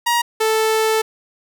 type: tone pair in turn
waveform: sawtooth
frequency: 948 / 439.8 Hz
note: A#5 / A4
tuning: +29 / -1 cents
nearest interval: octave + minor second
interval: 1330 cents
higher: first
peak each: -11 dBFS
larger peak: neither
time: 0.06-0.22 / 0.4-1.02 s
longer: second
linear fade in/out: 10 ms
effects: none

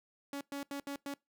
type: tone bursts at uneven times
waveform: sawtooth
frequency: 281.2 Hz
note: C#4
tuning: 25 cents sharp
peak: -34 dBFS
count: 5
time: 0.33-0.41 / 0.52-0.63 / 0.71-0.8 / 0.87-0.96 / 1.06-1.14 s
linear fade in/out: 2 ms
effects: noise-tail reverb RT60 0.2 s tail -23 dB re dry

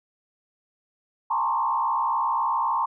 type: tone with frequency modulation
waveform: sine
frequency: 987.8 Hz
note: B5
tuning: in tune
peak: -21 dBFS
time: 1.3-2.86 s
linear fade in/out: 10 ms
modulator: 63.8 Hz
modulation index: 2
effects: none

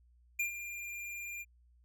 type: tone with ADSR envelope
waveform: square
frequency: 2397 Hz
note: D7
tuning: 35 cents sharp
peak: -30 dBFS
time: 0.39-1.45 s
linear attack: 7 ms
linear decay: 110 ms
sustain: -11 dB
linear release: 38 ms
effects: added 60 Hz sine -62 dBFS peak until 1.84 s

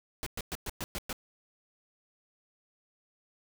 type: noise bursts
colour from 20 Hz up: pink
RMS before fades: -36 dBFS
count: 7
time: 0.23-1.128 s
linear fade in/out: 0 ms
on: 34 ms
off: 110 ms
effects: none

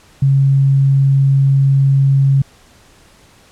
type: tone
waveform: sine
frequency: 136.9 Hz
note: C#3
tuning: 21 cents flat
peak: -8 dBFS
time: 0.22-2.42 s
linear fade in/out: 5 ms
effects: pink hiss -47 dBFS RMS until 3.51 s + low-pass 10000 Hz 12 dB/octave

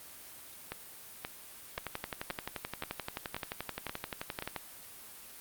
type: two click trains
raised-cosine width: 0.3 ms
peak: -20 / -19 dBFS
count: 8 / 33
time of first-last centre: 0.72-4.424 / 1.78-4.563 s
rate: 1.89 / 11.5 Hz
effects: white hiss -50 dBFS RMS until 5.4 s + Opus 32 kbps

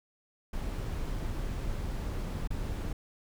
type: noise with dropouts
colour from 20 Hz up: brown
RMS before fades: -34 dBFS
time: 0.53-2.93 s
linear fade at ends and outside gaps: 5 ms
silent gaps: 2.475-2.504 s
effects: none

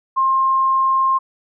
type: tone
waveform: sine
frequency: 1062 Hz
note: C6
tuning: 25 cents sharp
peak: -13 dBFS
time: 0.16-1.19 s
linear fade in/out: 20 ms
effects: none

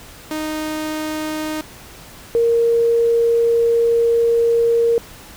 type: tone pair in turn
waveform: sawtooth / sine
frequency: 309.6 / 465.4 Hz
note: D#4 / A#4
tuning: -9 / -3 cents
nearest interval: perfect fifth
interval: 706 cents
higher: second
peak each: -18 / -12 dBFS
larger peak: second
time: 0.31-1.61 / 2.35-4.98 s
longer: second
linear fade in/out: 0 ms
effects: pink hiss -40 dBFS RMS until 5.36 s

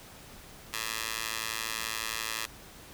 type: tone with high-pass filter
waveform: 15% pulse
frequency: 111.6 Hz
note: A2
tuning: 25 cents sharp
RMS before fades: -35 dBFS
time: 0.73-2.46 s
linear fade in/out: 5 ms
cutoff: 1800 Hz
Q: 0.67
effects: pink hiss -50 dBFS RMS until 2.93 s

